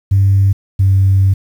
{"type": "tone pair in turn", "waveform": "sine", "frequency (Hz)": [98, 96.43], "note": ["G2", "G2"], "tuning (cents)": [0, -28], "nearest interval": "unison", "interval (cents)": 28, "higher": "first", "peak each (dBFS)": [-6, -6], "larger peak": "neither", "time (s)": [[0.11, 0.53], [0.79, 1.34]], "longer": "second", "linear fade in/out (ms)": 10, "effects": ["tanh soft clip ceiling -3 dBFS", "7-bit"]}